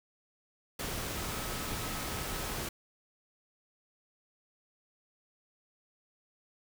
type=tone in noise; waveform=sine; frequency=1286 Hz; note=E6; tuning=43 cents flat; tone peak=-48 dBFS; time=1.16-2.53 s; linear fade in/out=5 ms; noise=pink; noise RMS=-37 dBFS; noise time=0.79-2.69 s; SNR=-14 dB; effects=none